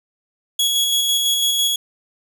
sawtooth tone with tremolo, 3344 Hz, G#7, 11 cents sharp, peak -12 dBFS, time 0.59-1.76 s, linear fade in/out 5 ms, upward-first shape square, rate 6 Hz, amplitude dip 25%, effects none

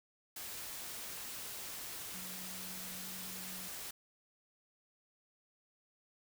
sine tone in noise, 185 Hz, F#3, in tune, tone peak -52 dBFS, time 2.14-3.68 s, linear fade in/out 5 ms, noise white, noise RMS -45 dBFS, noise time 0.36-3.91 s, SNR -10 dB, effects none

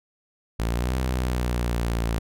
sawtooth linear two-way sweep, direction up then down, 55 to 64.2 to 56.1 Hz, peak -19 dBFS, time 0.59-2.19 s, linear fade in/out 10 ms, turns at 0.96 s, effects none

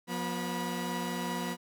sawtooth tone cluster, 177.4 / 242.3 / 972 Hz, F3 / B3 / B5, +27 / -33 / -28 cents, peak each -32 / -33 / -34 dBFS, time 0.07-1.57 s, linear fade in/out 50 ms, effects none

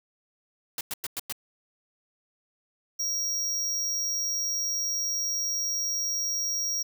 white noise bursts, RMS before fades -32 dBFS, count 5, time 0.78-1.325 s, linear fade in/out 2 ms, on 29 ms, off 100 ms
square tone, 5650 Hz, F8, 19 cents sharp, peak -27 dBFS, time 2.99-6.83 s, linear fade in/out 10 ms
effects none

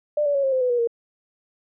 sine tone with pitch steps, 595 / 574.7 / 555.2 / 536.2 / 518 / 500.3 / 483.3 / 466.8 Hz, D5 / D5 / C#5 / C5 / C5 / B4 / B4 / A#4, +22 / -38 / +3 / +42 / -17 / +22 / -38 / +2 cents, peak -18 dBFS, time 0.17-0.874 s, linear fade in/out 5 ms, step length 88 ms, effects none

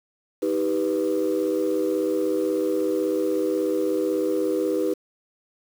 sine chord, Eb augmented, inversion none, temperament equal with one note detuned, 315.7 / 392 / 493.9 Hz, Eb4 / G4 / B4, +25 / 0 / 0 cents, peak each -24 dBFS, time 0.42-4.94 s, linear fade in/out 10 ms, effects tanh soft clip ceiling -15 dBFS + 7-bit

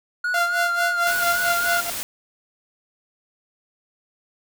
triangle tone with vibrato, 1428 Hz, F6, 38 cents sharp, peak -19 dBFS, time 0.24-1.81 s, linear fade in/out 5 ms, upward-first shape sine, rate 3.6 Hz, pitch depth 51 cents each way
sawtooth tone with tremolo, 691 Hz, F5, 19 cents flat, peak -16 dBFS, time 0.34-1.9 s, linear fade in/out 2 ms, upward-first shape sine, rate 4.5 Hz, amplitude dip 85%
white noise, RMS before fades -29 dBFS, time 1.07-2.03 s, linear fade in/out 0 ms
effects none

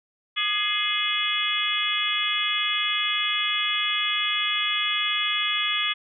harmonic tone with a mistuned harmonic, 420.4 Hz, G#4, 21 cents sharp, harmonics 3 / 4 / 5 / 6 / 7 / 8, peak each -31 / -34 / -29 / -30 / -30 / -26 dBFS, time 0.36-5.94 s, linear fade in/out 20 ms, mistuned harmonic 3, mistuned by -55 cents, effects none

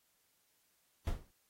brown noise with exponential decay, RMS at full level -30 dBFS, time 1.07-1.31 s, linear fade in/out 2 ms, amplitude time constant 51 ms, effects white hiss -75 dBFS RMS until 1.49 s + AAC 48 kbps

